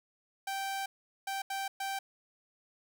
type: tone bursts at uneven times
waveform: sawtooth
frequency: 781 Hz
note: G5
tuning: 7 cents flat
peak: -30 dBFS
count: 4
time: 0.47-0.86 / 1.27-1.42 / 1.5-1.68 / 1.8-1.99 s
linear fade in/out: 5 ms
effects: 12-bit